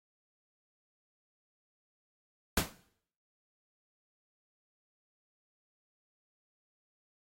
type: noise with exponential decay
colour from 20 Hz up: pink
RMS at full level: -24 dBFS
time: 2.57-2.73 s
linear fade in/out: 5 ms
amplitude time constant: 34 ms
effects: noise-tail reverb RT60 0.6 s tail -17 dB re dry + AAC 48 kbps